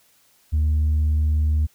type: tone with tanh clipping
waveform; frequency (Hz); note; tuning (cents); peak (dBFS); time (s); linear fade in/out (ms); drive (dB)
sine; 76.4; D#2; -31; -17; 0.52-1.67; 20; 1
effects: white hiss -59 dBFS RMS until 1.74 s